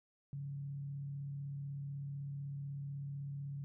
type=tone with frequency modulation; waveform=sine; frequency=140.5 Hz; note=C#3; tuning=24 cents sharp; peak=-40 dBFS; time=0.33-3.64 s; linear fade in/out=0 ms; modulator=36 Hz; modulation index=0.26; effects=none